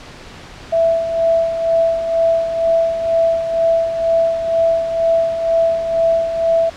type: tone with tremolo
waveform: sine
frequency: 662 Hz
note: E5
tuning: 7 cents sharp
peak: -10 dBFS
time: 0.72-6.7 s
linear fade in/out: 10 ms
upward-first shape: sine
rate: 2.1 Hz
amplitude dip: 60%
effects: pink hiss -36 dBFS RMS until 6.76 s + low-pass 5000 Hz 12 dB/octave